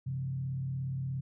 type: tone with frequency modulation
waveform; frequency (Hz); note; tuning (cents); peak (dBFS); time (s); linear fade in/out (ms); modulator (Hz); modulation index
sine; 132.6; C3; +23; -32; 0.06-1.21; 10; 37; 0.49
effects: none